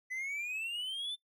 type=exponential sweep; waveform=triangle; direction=up; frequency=1999 to 3569 Hz; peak=-34 dBFS; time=0.1-1.16 s; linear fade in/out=20 ms; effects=noise-tail reverb RT60 0.1 s tail -19 dB re dry